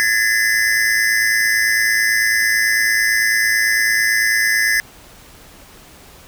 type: tone cluster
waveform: square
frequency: 1680 / 1789 / 2033 Hz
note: G#6 / A6 / B6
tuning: +19 / +28 / +50 cents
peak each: -19 dBFS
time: 0-4.8 s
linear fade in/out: 0 ms
effects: pink hiss -43 dBFS RMS until 6.27 s